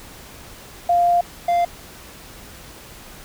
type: tone pair in turn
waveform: sine / triangle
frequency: 698.5 / 695 Hz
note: F5 / F5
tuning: 0 / -9 cents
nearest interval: unison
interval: 9 cents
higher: first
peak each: -13 dBFS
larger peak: neither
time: 0.89-1.21 / 1.48-1.65 s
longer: first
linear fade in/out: 5 ms
effects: pink hiss -41 dBFS RMS until 3.24 s